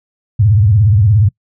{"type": "tone with vibrato", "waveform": "sine", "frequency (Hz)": 103.83, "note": "G#2", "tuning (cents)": 0, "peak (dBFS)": -6, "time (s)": [0.39, 1.29], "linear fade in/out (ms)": 10, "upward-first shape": "triangle", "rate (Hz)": 17, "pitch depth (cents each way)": 260, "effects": ["noise-tail reverb RT60 0.1 s tail -24 dB re dry"]}